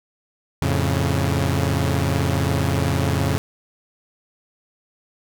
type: chord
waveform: sawtooth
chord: F augmented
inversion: none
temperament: equal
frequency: 87.31 / 110 / 138.59 Hz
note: F2 / A2 / C#3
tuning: 0 / 0 / 0 cents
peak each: -18 / -21 / -18 dBFS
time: 0.62-3.38 s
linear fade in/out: 0 ms
effects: none